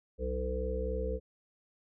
harmonic tone, 63.6 Hz, C2, 48 cents flat, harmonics 1 / 3 / 5 / 7 / 8, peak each -34 / -43 / -47 / -37 / -37 dBFS, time 0.18-1.2 s, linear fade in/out 50 ms, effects none

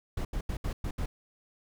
brown noise bursts at uneven times, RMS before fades -32 dBFS, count 6, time 0.17-0.25 / 0.33-0.41 / 0.49-0.57 / 0.64-0.73 / 0.84-0.91 / 0.98-1.06 s, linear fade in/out 5 ms, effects none

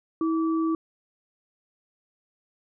sine tone pair together, 323.9 / 1154.2 Hz, E4 / D6, -30 / -30 cents, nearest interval octave + minor seventh, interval 2200 cents, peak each -22 / -33 dBFS, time 0.21-0.75 s, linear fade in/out 2 ms, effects none

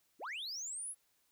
sine linear sweep, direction up, 191.6 to 11100 Hz, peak -37 dBFS, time 0.19-0.95 s, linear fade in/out 50 ms, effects tanh soft clip ceiling -39 dBFS + white hiss -75 dBFS RMS until 1.31 s

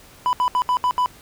triangle tone bursts at uneven times, 995 Hz, B5, 13 cents sharp, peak -14 dBFS, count 6, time 0.26-0.33 / 0.4-0.48 / 0.55-0.62 / 0.69-0.77 / 0.84-0.91 / 0.98-1.06 s, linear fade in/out 0 ms, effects pink hiss -47 dBFS RMS until 1.21 s

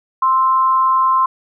sine tone pair together, 1046.5 / 1316.5 Hz, C6 / E6, 0 / -3 cents, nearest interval major third, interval 397 cents, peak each -11 / -22 dBFS, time 0.22-1.26 s, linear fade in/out 5 ms, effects none

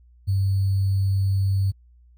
sine tone with sample-and-hold, 97.1 Hz, G2, 16 cents flat, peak -18 dBFS, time 0.27-1.72 s, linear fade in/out 20 ms, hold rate 4410 Hz, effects added 60 Hz sine -50 dBFS peak until 2.17 s

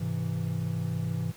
triangle chord, Ab augmented, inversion none, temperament equal, 103.83 / 130.81 / 164.81 Hz, Ab2 / C3 / E3, 0 / 0 / 0 cents, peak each -31 / -32 / -29 dBFS, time 0-1.32 s, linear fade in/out 10 ms, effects pink hiss -51 dBFS RMS until 1.36 s

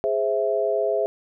sine chord, Ab augmented, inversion none, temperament equal, 415.3 / 523.3 / 659.3 Hz, Ab4 / C5 / E5, 0 / 0 / 0 cents, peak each -24 / -26 / -23 dBFS, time 0.04-1.06 s, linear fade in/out 0 ms, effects none

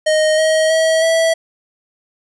square tone with pitch steps, 621 / 631.9 / 642.9 / 654.1 Hz, D#5 / D#5 / E5 / E5, -3 / +27 / -43 / -14 cents, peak -12 dBFS, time 0.06-1.34 s, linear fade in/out 10 ms, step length 320 ms, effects resampled to 24000 Hz + 8-bit

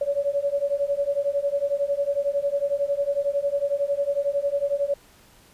sine beating tone pair, 560 / 571 Hz, C#5 / D5, +18 / -49 cents, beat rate 11 Hz, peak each -25 / -24 dBFS, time 0.01-4.94 s, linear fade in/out 5 ms, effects pink hiss -54 dBFS RMS until 5.53 s + resampled to 32000 Hz

